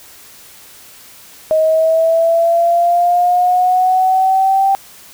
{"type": "linear sweep", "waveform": "sine", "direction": "up", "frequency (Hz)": [627, 784], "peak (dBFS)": -9, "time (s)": [1.51, 4.75], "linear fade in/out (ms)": 0, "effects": ["white hiss -40 dBFS RMS until 5.13 s"]}